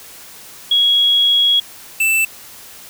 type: tone pair in turn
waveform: sine / square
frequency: 3322 / 2652 Hz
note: G#7 / E7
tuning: 0 / +10 cents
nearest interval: major third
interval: 390 cents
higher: first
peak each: -10 / -13 dBFS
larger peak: first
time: 0.71-1.6 / 2-2.25 s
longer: first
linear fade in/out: 5 ms
effects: white hiss -38 dBFS RMS until 2.89 s